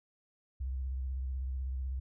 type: tone with vibrato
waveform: sine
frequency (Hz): 65.2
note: C2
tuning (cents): -5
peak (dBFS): -33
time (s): 0.6-2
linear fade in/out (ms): 10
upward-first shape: square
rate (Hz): 16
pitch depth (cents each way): 59
effects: none

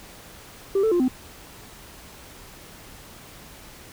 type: tone with pitch steps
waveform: sine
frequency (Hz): 391.5 / 441.6 / 350.8 / 256.4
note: G4 / A4 / F4 / C4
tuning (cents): -2 / +6 / +8 / -35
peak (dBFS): -15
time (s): 0.75-1.082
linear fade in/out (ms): 5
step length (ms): 83
effects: tanh soft clip ceiling -16 dBFS + pink hiss -45 dBFS RMS until 3.92 s

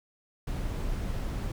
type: noise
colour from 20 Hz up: brown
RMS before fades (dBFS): -32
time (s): 0.47-1.52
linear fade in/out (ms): 5
effects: none

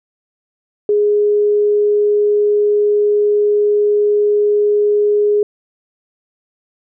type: tone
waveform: sine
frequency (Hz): 415.3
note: G#4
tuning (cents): 0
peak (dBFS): -10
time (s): 0.89-5.43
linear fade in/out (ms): 2
effects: none

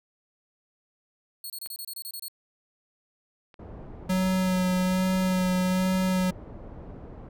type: tone bursts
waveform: 5% pulse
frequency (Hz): 4340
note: C#8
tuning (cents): -37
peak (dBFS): -28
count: 10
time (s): 1.44-2.283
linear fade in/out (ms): 2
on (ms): 60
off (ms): 27
type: clicks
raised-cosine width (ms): 0.3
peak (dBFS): -30 / -35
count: 2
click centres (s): 1.661 / 3.542
type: low-pass noise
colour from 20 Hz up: pink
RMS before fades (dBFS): -42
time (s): 3.59-7.29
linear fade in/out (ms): 5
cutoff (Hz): 640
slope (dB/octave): 12
type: tone with vibrato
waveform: square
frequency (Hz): 185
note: F#3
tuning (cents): 0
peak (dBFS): -23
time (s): 4.09-6.31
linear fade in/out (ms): 10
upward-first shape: sine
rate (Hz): 1.2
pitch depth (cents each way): 16
effects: none

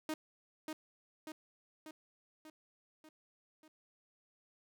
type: tone with echo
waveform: sawtooth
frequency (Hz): 311.1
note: D#4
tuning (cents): 0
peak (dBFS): -32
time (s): 0.09-0.14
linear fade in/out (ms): 2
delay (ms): 590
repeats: 6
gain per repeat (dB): -4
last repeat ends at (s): 3.68
effects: none

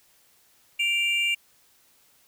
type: tone pair together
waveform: triangle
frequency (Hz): 2349 / 2796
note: D7 / F7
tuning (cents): 0 / +1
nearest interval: minor third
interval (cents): 301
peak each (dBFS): -23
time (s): 0.79-1.35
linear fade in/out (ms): 10
effects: white hiss -61 dBFS RMS until 2.27 s

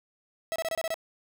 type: tone bursts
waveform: 45% pulse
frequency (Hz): 652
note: E5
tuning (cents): -19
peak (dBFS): -28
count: 7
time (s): 0.52-0.942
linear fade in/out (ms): 0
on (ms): 38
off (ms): 26
effects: none

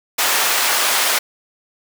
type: high-pass noise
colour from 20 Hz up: pink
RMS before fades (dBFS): -17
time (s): 0.18-1.19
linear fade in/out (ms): 10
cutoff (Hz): 850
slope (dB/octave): 12
effects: none

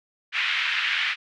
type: band-pass noise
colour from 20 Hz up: pink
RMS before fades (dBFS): -25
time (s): 0.32-1.16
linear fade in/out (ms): 50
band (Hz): 1700 to 3100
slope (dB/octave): 24
effects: none

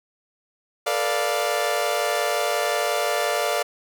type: chord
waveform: sawtooth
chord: B half-diminished seventh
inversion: third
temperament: equal with one note detuned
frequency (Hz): 440 / 485.7 / 587.3 / 698.5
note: A4 / B4 / D5 / F5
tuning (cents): 0 / -29 / 0 / 0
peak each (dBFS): -25 / -26 / -21 / -22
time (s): 0.86-3.63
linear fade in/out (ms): 10
effects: none

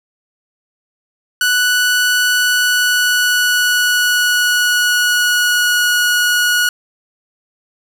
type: tone with pitch glide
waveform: sawtooth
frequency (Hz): 1480 to 1456.3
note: F#6 to F#6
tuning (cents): 0 to -28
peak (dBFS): -8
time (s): 1.41-6.69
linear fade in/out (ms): 2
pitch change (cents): -28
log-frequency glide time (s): 2.37-5.9
effects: none

